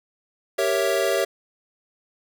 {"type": "chord", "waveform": "square", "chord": "G diminished seventh", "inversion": "none", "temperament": "equal", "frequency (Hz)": [392, 466.2, 554.4, 659.3], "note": ["G4", "Bb4", "Db5", "Fb5"], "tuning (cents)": [0, 0, 0, 0], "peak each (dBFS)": [-26, -28, -25, -26], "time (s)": [0.58, 1.25], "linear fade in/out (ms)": 10, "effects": []}